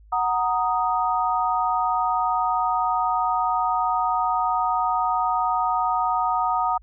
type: chord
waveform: sine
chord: D# minor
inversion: first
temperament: equal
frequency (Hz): 740 / 932.3 / 1244.5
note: F#5 / A#5 / D#6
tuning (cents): 0 / 0 / 0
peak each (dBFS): -24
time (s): 0.12-6.78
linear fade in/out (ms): 10
effects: added 52 Hz sine -47 dBFS peak until 6.82 s